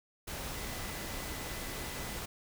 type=tone in noise; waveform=sine; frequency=2003 Hz; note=B6; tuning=24 cents sharp; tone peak=-51 dBFS; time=0.55-2.19 s; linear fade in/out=10 ms; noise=pink; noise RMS=-40 dBFS; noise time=0.27-2.26 s; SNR=-14 dB; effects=none